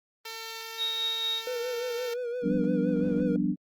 5% pulse tone, 450.8 Hz, A4, 42 cents sharp, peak -26 dBFS, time 0.25-2.14 s, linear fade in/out 5 ms
sine tone with tremolo, 3758 Hz, A#7, 13 cents sharp, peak -26 dBFS, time 0.77-1.43 s, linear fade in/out 50 ms, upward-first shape sine, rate 4.3 Hz, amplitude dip 35%
triangle tone with vibrato, 485.4 Hz, B4, 30 cents flat, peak -28 dBFS, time 1.47-3.36 s, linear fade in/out 2 ms, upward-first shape sine, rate 5.8 Hz, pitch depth 59 cents each way
sine chord, G dominant seventh, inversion third, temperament equal, 174.61 / 196 / 246.9 / 293.7 Hz, F3 / G3 / B3 / D4, 0 / 0 / 0 / 0 cents, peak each -31 / -29 / -30 / -29 dBFS, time 2.42-3.56 s, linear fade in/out 50 ms
effects Opus 24 kbps

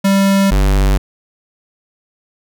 square tone pair in turn, 196 / 48.72 Hz, G3 / G1, 0 / -10 cents, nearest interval 2 octaves, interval 2410 cents, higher first, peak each -10 dBFS, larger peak neither, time 0.04-0.51 / 0.51-0.98 s, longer neither, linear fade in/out 10 ms, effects none

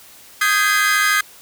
40% pulse chord, Ab major seventh, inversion second, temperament equal with one note detuned, 1244.5 / 1568 / 1661.2 / 2049 Hz, Eb6 / G6 / Ab6 / C7, 0 / 0 / 0 / -37 cents, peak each -19 dBFS, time 0.41-1.21 s, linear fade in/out 5 ms, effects white hiss -44 dBFS RMS until 1.41 s

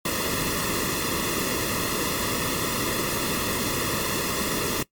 pink noise with comb filter, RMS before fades -26 dBFS, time 0.05-4.83 s, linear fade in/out 5 ms, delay 1.3 ms, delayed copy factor -0.85, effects noise-tail reverb RT60 0.1 s tail -20 dB re dry + MP3 96 kbps

